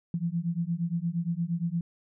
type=beating tone pair; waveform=sine; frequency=165.6 / 174.2 Hz; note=E3 / F3; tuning=+8 / -4 cents; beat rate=8.6 Hz; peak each=-30 dBFS; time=0.14-1.81 s; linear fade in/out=2 ms; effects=none